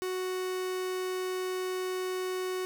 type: tone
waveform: 45% pulse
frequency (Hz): 370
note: F#4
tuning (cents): 0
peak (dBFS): -31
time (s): 0.02-2.65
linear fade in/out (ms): 0
effects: none